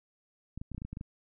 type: clicks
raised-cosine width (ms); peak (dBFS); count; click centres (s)
5; -27; 10; 0.576 / 0.615 / 0.717 / 0.747 / 0.78 / 0.819 / 0.85 / 0.93 / 0.971 / 1.011
effects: none